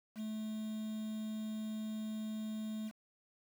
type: tone with quantisation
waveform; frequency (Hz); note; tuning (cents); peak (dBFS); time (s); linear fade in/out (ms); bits
triangle; 217; A3; -24; -36; 0.15-2.92; 50; 9
effects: none